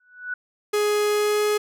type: tone with exponential growth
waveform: sine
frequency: 1480 Hz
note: F#6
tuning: in tune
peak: -23 dBFS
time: 0-0.34 s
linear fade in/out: 5 ms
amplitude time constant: 72 ms
type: tone with pitch glide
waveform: 45% pulse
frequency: 417.4 to 419.8 Hz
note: G#4 to G#4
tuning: +9 to +19 cents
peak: -19 dBFS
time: 0.73-1.58 s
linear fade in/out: 10 ms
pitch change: +10 cents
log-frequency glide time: 1.09-1.43 s
effects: none